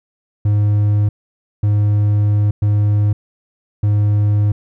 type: tone bursts at uneven times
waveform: triangle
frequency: 103.83 Hz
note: G#2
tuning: in tune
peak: -9 dBFS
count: 4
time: 0.45-1.09 / 1.63-2.51 / 2.62-3.13 / 3.83-4.52 s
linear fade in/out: 5 ms
effects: none